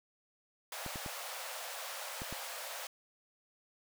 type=high-pass noise; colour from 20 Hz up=pink; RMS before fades=-43 dBFS; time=0.72-2.87 s; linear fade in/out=2 ms; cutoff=500 Hz; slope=96 dB/octave
type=clicks; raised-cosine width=3 ms; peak=-30 dBFS; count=5; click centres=0.863 / 0.958 / 1.062 / 2.219 / 2.326 s
effects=none